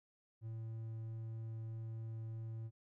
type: tone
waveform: triangle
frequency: 112.3 Hz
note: A2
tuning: 36 cents sharp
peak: -40 dBFS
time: 0.41-2.71 s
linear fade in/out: 50 ms
effects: none